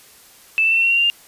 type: tone with pitch steps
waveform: sine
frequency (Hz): 2637 / 2660 / 2683 / 2706 / 2730 / 2754 / 2778 / 2802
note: E7 / E7 / E7 / E7 / F7 / F7 / F7 / F7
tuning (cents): 0 / +15 / +30 / +45 / -40 / -25 / -10 / +5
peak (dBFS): -13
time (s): 0.58-1.1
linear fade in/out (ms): 0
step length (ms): 65
effects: white hiss -47 dBFS RMS until 1.27 s + resampled to 32000 Hz